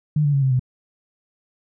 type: tone with pitch steps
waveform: sine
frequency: 150.9 / 144.59 / 138.54 / 132.74 / 127.18 Hz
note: D3 / D3 / C#3 / C3 / C3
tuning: +47 / -27 / -1 / +25 / -49 cents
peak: -15 dBFS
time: 0.16-0.595 s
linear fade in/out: 5 ms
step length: 87 ms
effects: none